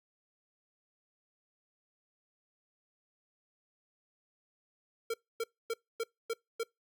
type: tone bursts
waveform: square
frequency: 457.2 Hz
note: A#4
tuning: 34 cents flat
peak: -32 dBFS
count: 6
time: 5.1-6.634 s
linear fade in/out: 5 ms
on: 39 ms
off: 260 ms
effects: noise-tail reverb RT60 0.2 s tail -25 dB re dry